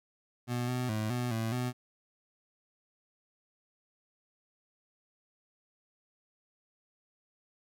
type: tone with pitch steps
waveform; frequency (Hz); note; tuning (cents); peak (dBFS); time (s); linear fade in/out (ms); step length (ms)
25% pulse; 122.1 / 125.2 / 108.4 / 123.2 / 112.5 / 124.5; B2 / B2 / A2 / B2 / A2 / B2; -19 / +24 / -25 / -4 / +39 / +14; -27; 0.47-1.73; 50; 210
effects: none